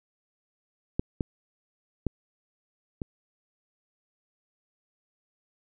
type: clicks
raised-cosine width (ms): 3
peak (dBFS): -12 / -14 / -13 / -19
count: 4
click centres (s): 0.995 / 1.208 / 2.067 / 3.018
effects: none